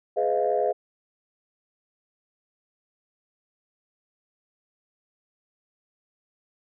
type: chord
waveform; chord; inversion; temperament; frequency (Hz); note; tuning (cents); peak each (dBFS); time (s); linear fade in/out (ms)
sine; F half-diminished seventh; first; just; 419.1 / 502.9 / 628.6 / 698.5; Ab4 / Cb5 / Eb5 / F5; +16 / +31 / +18 / 0; -26; 0.16-0.73; 20
effects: tanh soft clip ceiling -12 dBFS